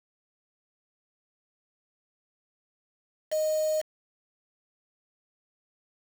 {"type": "tone with quantisation", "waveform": "sine", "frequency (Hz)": 621, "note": "D#5", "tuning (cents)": -3, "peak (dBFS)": -24, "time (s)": [3.31, 3.82], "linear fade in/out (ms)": 20, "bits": 6, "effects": []}